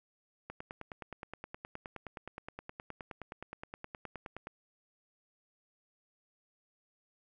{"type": "click train", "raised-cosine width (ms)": 0.5, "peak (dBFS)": -27, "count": 39, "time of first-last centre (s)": [0.5, 4.471], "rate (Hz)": 9.57, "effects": []}